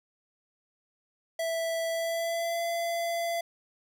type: tone with pitch glide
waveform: square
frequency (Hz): 659.3 to 678.6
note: E5 to F5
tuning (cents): 0 to -50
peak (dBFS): -29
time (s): 1.39-3.41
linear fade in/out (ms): 5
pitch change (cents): +50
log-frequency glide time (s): 1.89-2.62
effects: none